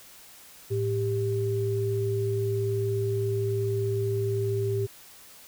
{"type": "tone pair together", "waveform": "sine", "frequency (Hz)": [109.87, 394.5], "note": ["A2", "G4"], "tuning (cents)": [-2, 11], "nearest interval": "octave + minor seventh", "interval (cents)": 2213, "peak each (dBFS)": -27, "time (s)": [0.7, 4.87], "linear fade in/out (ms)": 20, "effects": ["white hiss -50 dBFS RMS until 5.47 s"]}